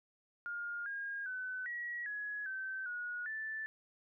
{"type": "tone with pitch steps", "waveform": "sine", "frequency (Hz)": [1416, 1625, 1510, 1915, 1680, 1544, 1452, 1759], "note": ["F6", "G#6", "F#6", "A#6", "G#6", "G6", "F#6", "A6"], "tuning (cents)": [23, -38, 35, 46, 19, -27, -33, -1], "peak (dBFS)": -38, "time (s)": [0.46, 3.66], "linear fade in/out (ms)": 0, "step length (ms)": 400, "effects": []}